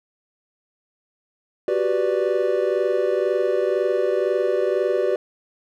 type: chord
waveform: triangle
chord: G major seventh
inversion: third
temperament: equal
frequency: 370 / 392 / 493.9 / 587.3 Hz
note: F#4 / G4 / B4 / D5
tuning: 0 / 0 / 0 / 0 cents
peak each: -22 dBFS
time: 1.68-5.16 s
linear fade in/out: 2 ms
effects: none